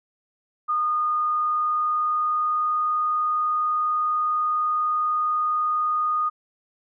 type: tone with pitch glide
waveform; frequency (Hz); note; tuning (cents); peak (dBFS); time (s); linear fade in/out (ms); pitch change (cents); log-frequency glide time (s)
sine; 1225 to 1232.1; D#6 to D#6; -27 to -17; -20; 0.68-6.3; 20; +10; 1.15-2.81
effects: none